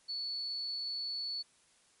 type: tone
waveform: sine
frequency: 4435 Hz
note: C#8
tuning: in tune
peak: -35 dBFS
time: 0.08-1.43 s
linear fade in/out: 20 ms
effects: white hiss -67 dBFS RMS until 2 s + MP3 48 kbps